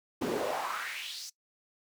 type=noise with high-pass filter sweep; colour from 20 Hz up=brown; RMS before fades=-35 dBFS; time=0.21-1.3 s; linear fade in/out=10 ms; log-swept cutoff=270 to 6100 Hz; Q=3.8; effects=noise-tail reverb RT60 0.1 s tail -20 dB re dry